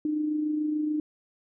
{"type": "tone with amplitude modulation", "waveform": "sine", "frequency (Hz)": 303.4, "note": "D#4", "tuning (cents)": -44, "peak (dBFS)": -23, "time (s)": [0.05, 1], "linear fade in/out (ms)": 2, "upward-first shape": "sine", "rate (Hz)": 26.9, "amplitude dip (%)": 40, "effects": []}